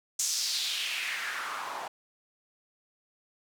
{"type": "noise with band-pass filter sweep", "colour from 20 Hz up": "white", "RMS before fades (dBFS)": -33, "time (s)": [0.19, 1.88], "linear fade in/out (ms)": 5, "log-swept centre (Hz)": [6800, 780], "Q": 2.8, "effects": []}